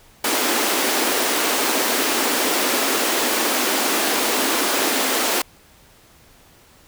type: high-pass noise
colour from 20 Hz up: pink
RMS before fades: -20 dBFS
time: 0.24-5.42 s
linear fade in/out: 5 ms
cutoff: 240 Hz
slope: 48 dB/octave
effects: pink hiss -51 dBFS RMS until 6.87 s